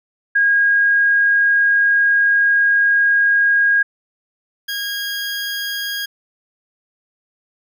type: tone pair in turn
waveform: sine / 20% pulse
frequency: 1633 / 1633 Hz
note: G#6 / G#6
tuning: -30 / -30 cents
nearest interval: unison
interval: 0 cents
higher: neither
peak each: -11 / -17 dBFS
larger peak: first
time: 0.35-3.83 / 4.68-6.06 s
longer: first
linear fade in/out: 10 ms
effects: none